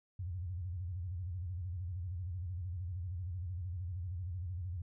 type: tone with vibrato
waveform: sine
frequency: 89.1 Hz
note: F2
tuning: 35 cents sharp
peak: -37 dBFS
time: 0.19-4.82 s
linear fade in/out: 5 ms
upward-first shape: square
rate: 13 Hz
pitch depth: 120 cents each way
effects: none